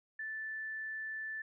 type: tone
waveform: sine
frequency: 1757 Hz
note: A6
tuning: 3 cents flat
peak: -38 dBFS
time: 0.19-1.42 s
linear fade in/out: 5 ms
effects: none